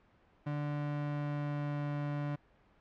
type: tone with pitch glide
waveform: 35% pulse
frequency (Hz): 146.83 to 145.65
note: D3 to D3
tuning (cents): 0 to -14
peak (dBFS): -32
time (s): 0.46-2.36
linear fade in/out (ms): 10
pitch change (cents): -14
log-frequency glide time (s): 0.58-1.86
effects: pink hiss -66 dBFS RMS until 2.8 s + low-pass 2000 Hz 12 dB/octave